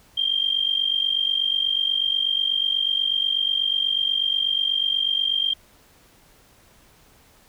sine tone with amplitude modulation, 3184 Hz, G7, 26 cents sharp, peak -16 dBFS, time 0.17-5.54 s, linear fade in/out 10 ms, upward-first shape sine, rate 48.2 Hz, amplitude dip 80%, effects pink hiss -55 dBFS RMS until 7.48 s

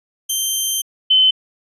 10% pulse / sine tone pair in turn, 3136 / 3054 Hz, G7 / G7, 0 / -46 cents, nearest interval unison, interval 46 cents, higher first, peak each -9 dBFS, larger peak neither, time 0.29-0.82 / 1.1-1.31 s, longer first, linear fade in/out 10 ms, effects resampled to 32000 Hz

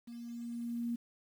sine tone with level ramp, 235.8 Hz, A#3, 20 cents sharp, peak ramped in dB -44 to -32 dBFS, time 0.07-0.96 s, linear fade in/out 10 ms, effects 10-bit

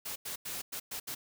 white noise bursts at uneven times, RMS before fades -39 dBFS, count 6, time 0.05-0.16 / 0.25-0.36 / 0.45-0.62 / 0.72-0.8 / 0.91-1 / 1.07-1.15 s, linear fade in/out 10 ms, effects none

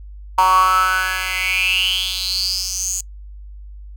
10% pulse tone with high-pass filter sweep, 186.3 Hz, F#3, 12 cents sharp, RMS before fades -18 dBFS, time 0.38-3.01 s, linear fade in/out 5 ms, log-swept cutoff 960 to 7100 Hz, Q 9.2, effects noise-tail reverb RT60 0.1 s tail -24 dB re dry + added 50 Hz sine -33 dBFS peak until 3.96 s

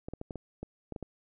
clicks, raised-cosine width 2 ms, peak -25 dBFS, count 9, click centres 0.085 / 0.136 / 0.214 / 0.308 / 0.357 / 0.63 / 0.923 / 0.962 / 1.027 s, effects none

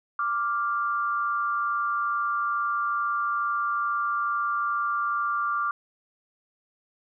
sine tone pair together, 1174.7 / 1397 Hz, D6 / F6, 0 / 0 cents, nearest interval minor third, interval 300 cents, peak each -25 / -29 dBFS, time 0.19-5.71 s, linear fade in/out 2 ms, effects none

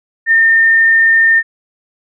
sine tone, 1814 Hz, A#6, 48 cents flat, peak -6 dBFS, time 0.26-1.43 s, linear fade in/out 50 ms, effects none

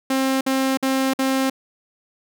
sawtooth tone bursts, 265.8 Hz, C4, 27 cents sharp, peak -14 dBFS, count 4, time 0.1-1.499 s, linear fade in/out 5 ms, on 310 ms, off 53 ms, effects none

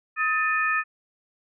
sine tone cluster, 1267 / 1780 / 2475 Hz, D#6 / A6 / D#7, +31 / +20 / -10 cents, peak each -25 / -24 / -28 dBFS, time 0.16-0.84 s, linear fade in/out 50 ms, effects none

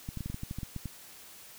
clicks, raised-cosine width 5 ms, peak -24 dBFS, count 12, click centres 0.089 / 0.173 / 0.207 / 0.26 / 0.3 / 0.344 / 0.434 / 0.511 / 0.586 / 0.632 / 0.763 / 0.857 s, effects white hiss -51 dBFS RMS until 1.58 s

